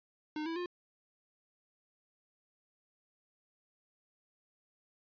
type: tone with pitch steps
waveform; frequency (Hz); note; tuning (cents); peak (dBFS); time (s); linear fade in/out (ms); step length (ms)
square; 305.2 / 329 / 354.7; D#4 / E4 / F4; -33 / -3 / +27; -36; 0.36-0.66; 2; 100
effects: resampled to 11025 Hz